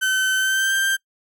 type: tone with pitch glide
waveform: 35% pulse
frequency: 1530 to 1576.7 Hz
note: G6 to G6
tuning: -42 to +10 cents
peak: -16 dBFS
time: 0.01-0.97 s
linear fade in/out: 20 ms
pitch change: +52 cents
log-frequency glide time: 0.36-0.75 s
effects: noise-tail reverb RT60 0.1 s tail -23 dB re dry